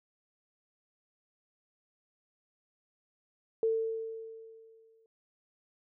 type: tone with exponential decay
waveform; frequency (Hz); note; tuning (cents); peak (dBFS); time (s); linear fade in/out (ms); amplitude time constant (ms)
sine; 448.2; A4; +32; -24; 3.63-5.06; 1; 310
effects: none